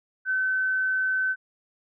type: tone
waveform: sine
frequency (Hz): 1525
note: G6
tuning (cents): -48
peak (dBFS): -22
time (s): 0.25-1.36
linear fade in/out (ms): 50
effects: none